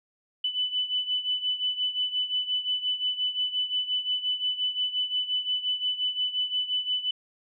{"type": "beating tone pair", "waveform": "sine", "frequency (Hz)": [2993, 2998.7], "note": ["F#7", "F#7"], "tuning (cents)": [19, 23], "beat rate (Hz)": 5.7, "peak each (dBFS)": [-27, -31], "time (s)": [0.44, 7.11], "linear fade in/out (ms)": 5, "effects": []}